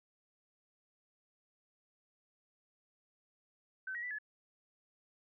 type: tone with pitch steps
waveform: sine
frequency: 1530 / 1901 / 1975 / 1710 Hz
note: G6 / A#6 / B6 / A6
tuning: -42 / +33 / 0 / -50 cents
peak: -38 dBFS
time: 3.87-4.186 s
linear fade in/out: 5 ms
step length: 79 ms
effects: none